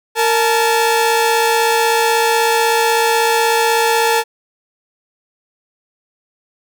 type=tone pair together; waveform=sawtooth; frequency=460.7 / 865.2 Hz; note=A#4 / A5; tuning=-20 / -29 cents; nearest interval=major seventh; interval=1091 cents; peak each=-11 dBFS; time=0.15-4.24 s; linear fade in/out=50 ms; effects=none